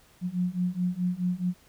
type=beating tone pair; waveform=sine; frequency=177.2 / 181.9 Hz; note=F3 / F#3; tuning=+25 / -29 cents; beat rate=4.7 Hz; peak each=-29 / -28 dBFS; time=0.21-1.54 s; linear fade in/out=50 ms; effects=pink hiss -59 dBFS RMS until 1.68 s